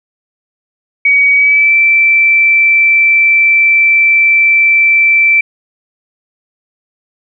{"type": "tone with pitch glide", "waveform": "sine", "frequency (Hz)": [2260, 2333], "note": ["C#7", "D7"], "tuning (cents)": [33, -12], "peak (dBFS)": -5, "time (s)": [1.05, 5.41], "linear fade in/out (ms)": 5, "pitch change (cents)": 55, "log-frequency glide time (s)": [1.34, 1.74], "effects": []}